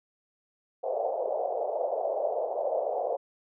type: band-pass noise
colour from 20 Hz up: pink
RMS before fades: -30 dBFS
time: 0.83-3.17 s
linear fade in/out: 10 ms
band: 490 to 730 Hz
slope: 48 dB/octave
effects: none